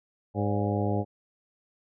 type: harmonic tone with a mistuned harmonic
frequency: 102.6 Hz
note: G#2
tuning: 21 cents flat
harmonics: 1 / 2 / 3 / 4 / 5 / 6 / 7 / 8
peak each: -28 / -31 / -33 / -34 / -35 / -36 / -36 / -37 dBFS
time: 0.34-1.05 s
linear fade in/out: 50 ms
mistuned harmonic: 6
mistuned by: -78 cents
effects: none